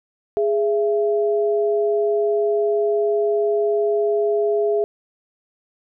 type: tone pair together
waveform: sine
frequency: 415.3 / 669.3 Hz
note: G#4 / E5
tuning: 0 / +26 cents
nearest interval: minor sixth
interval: 826 cents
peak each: -17 / -23 dBFS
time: 0.37-4.84 s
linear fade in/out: 0 ms
effects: none